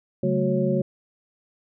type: tone cluster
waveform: sine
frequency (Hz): 141.7 / 189.9 / 221.4 / 367 / 549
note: C#3 / F#3 / A3 / F#4 / C#5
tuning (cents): +38 / +45 / +11 / -14 / -17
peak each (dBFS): -26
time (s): 0.23-0.82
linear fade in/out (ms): 5
effects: none